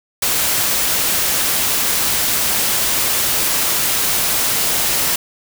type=noise; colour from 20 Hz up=white; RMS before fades=-17 dBFS; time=0.22-5.16 s; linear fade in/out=5 ms; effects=none